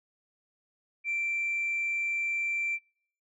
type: tone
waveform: sine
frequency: 2349 Hz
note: D7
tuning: in tune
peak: -27 dBFS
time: 1.04-2.79 s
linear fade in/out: 50 ms
effects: noise-tail reverb RT60 0.6 s tail -25 dB re dry + tanh soft clip ceiling -24 dBFS